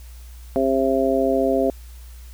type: harmonic tone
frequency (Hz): 133.7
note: C3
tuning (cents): +38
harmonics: 2 / 3 / 4 / 5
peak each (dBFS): -22 / -22 / -22 / -22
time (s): 0.56-1.7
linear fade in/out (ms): 0
effects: added 60 Hz sine -37 dBFS peak until 2.33 s + white hiss -51 dBFS RMS until 2.33 s